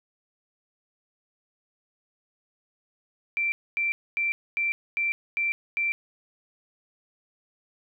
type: tone bursts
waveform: sine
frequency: 2349 Hz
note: D7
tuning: in tune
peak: -23 dBFS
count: 7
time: 3.37-5.92 s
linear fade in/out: 0 ms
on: 150 ms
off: 250 ms
effects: none